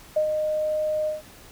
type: tone with ADSR envelope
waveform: sine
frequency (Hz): 615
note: D#5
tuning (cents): -20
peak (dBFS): -17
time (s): 0.16-1.22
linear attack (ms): 8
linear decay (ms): 92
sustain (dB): -5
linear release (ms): 150
effects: pink hiss -48 dBFS RMS until 1.51 s